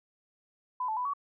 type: tone with pitch steps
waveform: sine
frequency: 1003 / 874 / 994 / 1128 Hz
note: B5 / A5 / B5 / C#6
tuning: +26 / -12 / +11 / +30 cents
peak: -29 dBFS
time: 0.8-1.136 s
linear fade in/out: 5 ms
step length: 84 ms
effects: none